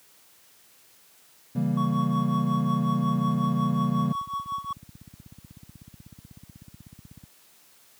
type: chord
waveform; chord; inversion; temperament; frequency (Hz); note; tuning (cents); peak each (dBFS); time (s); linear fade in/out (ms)
triangle; C# diminished seventh; none; equal with one note detuned; 137.87 / 164.81 / 196 / 233.1; C#3 / E3 / G3 / Bb3; -9 / 0 / 0 / 0; -26; 1.55-4.13; 10
type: tone with tremolo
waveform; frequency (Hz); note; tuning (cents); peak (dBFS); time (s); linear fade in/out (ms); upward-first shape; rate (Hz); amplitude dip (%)
triangle; 1118; C#6; +14; -24; 1.77-4.73; 5; triangle; 5.5; 90
type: click train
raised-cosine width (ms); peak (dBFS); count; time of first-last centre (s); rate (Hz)
5; -32; 69; 3.04-7.238; 16.2
effects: white hiss -57 dBFS RMS until 7.99 s + high-pass 80 Hz 12 dB/octave